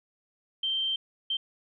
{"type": "tone bursts at uneven times", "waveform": "sine", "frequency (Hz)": 3136, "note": "G7", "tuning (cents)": 0, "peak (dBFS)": -26, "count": 2, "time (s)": [[0.63, 0.96], [1.3, 1.37]], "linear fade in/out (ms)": 5, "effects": []}